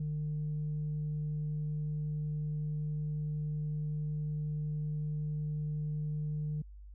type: tone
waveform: sine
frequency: 150.9 Hz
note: D3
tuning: 47 cents sharp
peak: -31 dBFS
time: 0-6.62 s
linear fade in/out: 5 ms
effects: tanh soft clip ceiling -30 dBFS + added 50 Hz sine -47 dBFS peak until 6.94 s